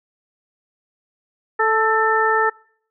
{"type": "harmonic tone with a mistuned harmonic", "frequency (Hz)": 440, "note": "A4", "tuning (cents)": 0, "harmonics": [1, 2, 3, 4], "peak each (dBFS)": [-20, -20, -20, -20], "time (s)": [1.59, 2.5], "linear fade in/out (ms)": 10, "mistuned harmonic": 4, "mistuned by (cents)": 28, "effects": ["noise-tail reverb RT60 0.6 s tail -26 dB re dry"]}